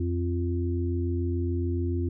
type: harmonic tone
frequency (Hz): 87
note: F2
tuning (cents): -6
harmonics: 1 / 3 / 4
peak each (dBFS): -26 / -33 / -32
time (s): 0-2.09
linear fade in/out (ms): 5
effects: none